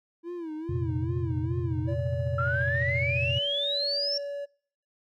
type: tone with vibrato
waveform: triangle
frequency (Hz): 329.6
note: E4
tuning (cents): 0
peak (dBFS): -31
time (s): 0.23-1.96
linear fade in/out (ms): 50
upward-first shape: sine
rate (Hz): 2.4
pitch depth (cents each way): 120
type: chord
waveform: sine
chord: F suspended fourth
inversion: none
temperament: just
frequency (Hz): 87.31 / 116.41 / 130.96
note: F2 / Bb2 / C3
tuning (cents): 0 / -2 / +2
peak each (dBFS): -31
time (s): 0.69-3.39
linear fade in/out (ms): 5
type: tone with pitch glide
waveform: triangle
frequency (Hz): 574 to 569.4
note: D5 to C#5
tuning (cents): -40 to +46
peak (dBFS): -30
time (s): 1.87-4.46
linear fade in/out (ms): 20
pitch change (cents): -14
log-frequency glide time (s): 2.12-2.63
type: exponential sweep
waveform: sine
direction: up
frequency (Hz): 1335 to 5530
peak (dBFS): -26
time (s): 2.38-4.18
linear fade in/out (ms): 5
effects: noise-tail reverb RT60 0.6 s tail -26 dB re dry + tanh soft clip ceiling -15 dBFS